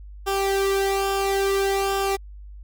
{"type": "tone with flanger", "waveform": "sawtooth", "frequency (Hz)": 392, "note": "G4", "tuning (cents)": 0, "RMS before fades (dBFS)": -22, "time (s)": [0.26, 2.17], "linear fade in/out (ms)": 20, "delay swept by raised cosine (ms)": [0.47, 2.07], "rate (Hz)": 0.59, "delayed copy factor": -0.7, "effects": ["added 50 Hz sine -37 dBFS peak until 2.63 s", "MP3 96 kbps"]}